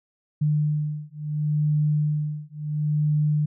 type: beating tone pair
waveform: sine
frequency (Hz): 150 / 150.72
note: D3 / D3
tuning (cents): +37 / +45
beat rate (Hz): 0.72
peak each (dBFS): -24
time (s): 0.41-3.46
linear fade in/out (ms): 10
effects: none